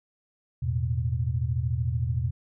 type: chord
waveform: sine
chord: E suspended fourth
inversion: none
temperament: equal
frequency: 82.41 / 110 / 123.47 Hz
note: E2 / A2 / B2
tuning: 0 / 0 / 0 cents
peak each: -29 / -30 / -27 dBFS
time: 0.62-2.31 s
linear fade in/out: 10 ms
effects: none